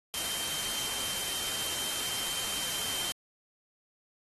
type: tone in noise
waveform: sine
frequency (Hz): 3136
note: G7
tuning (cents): 0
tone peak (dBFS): -38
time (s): 0.14-3.12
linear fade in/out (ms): 0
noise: white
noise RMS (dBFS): -34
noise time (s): 0.14-3.12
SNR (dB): -7
effects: AAC 32 kbps